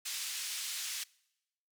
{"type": "band-pass noise", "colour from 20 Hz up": "white", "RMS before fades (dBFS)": -39, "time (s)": [0.05, 1.04], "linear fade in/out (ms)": 10, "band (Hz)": [2300, 8000], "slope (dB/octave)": 12, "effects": ["noise-tail reverb RT60 0.9 s tail -24 dB re dry"]}